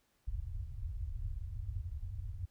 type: low-pass noise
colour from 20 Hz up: white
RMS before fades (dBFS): -40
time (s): 0.27-2.46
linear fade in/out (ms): 10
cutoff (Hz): 100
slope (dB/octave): 48
effects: pink hiss -75 dBFS RMS until 2.5 s